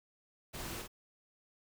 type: noise with echo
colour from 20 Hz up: pink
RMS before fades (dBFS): -44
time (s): 0.53-0.83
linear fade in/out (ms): 20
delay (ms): 49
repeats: 1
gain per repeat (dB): -3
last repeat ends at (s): 0.879
effects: none